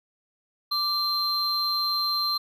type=tone pair together; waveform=triangle; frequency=1174.7 / 4138 Hz; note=D6 / C8; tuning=0 / -20 cents; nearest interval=octave + minor seventh; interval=2180 cents; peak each=-28 / -23 dBFS; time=0.71-2.38 s; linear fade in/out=10 ms; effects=none